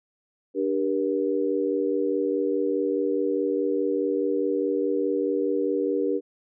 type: chord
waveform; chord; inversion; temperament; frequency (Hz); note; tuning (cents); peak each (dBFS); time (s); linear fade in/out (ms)
sine; G minor; second; equal with one note detuned; 293.7 / 392 / 476.8; D4 / G4 / Bb4; 0 / 0 / +39; -27 / -26 / -26; 0.54-6.21; 50
effects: none